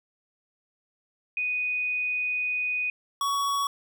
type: tone pair in turn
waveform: sine / square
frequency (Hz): 2485 / 1121.4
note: D#7 / C#6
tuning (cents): -3 / +20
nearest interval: octave + major second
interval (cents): 1377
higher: first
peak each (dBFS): -25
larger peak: neither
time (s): 1.37-2.9 / 3.21-3.67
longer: first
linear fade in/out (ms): 2
effects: none